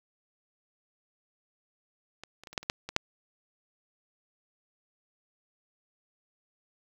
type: clicks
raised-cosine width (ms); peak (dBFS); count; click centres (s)
0.2; -25 / -30 / -27 / -30 / -11 / -29 / -10 / -20 / -6; 9; 2.236 / 2.436 / 2.472 / 2.53 / 2.578 / 2.63 / 2.699 / 2.89 / 2.964
effects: 8-bit